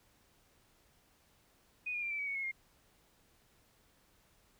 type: tone with pitch steps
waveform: sine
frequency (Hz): 2482 / 2428 / 2375 / 2324 / 2273 / 2224 / 2176 / 2128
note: D#7 / D#7 / D7 / D7 / C#7 / C#7 / C#7 / C7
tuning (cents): -5 / -43 / +19 / -19 / +43 / +5 / -33 / +29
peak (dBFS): -35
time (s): 1.86-2.516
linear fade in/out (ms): 10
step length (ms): 82
effects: pink hiss -69 dBFS RMS until 4.59 s